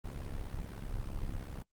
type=noise with amplitude modulation; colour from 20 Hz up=brown; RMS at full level=-36 dBFS; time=0.04-1.63 s; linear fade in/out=10 ms; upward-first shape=sine; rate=68 Hz; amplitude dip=75%; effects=noise-tail reverb RT60 0.1 s tail -22 dB re dry + Opus 24 kbps